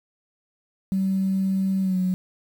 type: tone with pitch glide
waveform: sine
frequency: 191.7 to 184.32 Hz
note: G3 to F#3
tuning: -38 to -6 cents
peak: -19 dBFS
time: 0.92-2.14 s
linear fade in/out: 0 ms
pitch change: -68 cents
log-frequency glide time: 1.81-1.98 s
effects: tanh soft clip ceiling -15 dBFS + 8-bit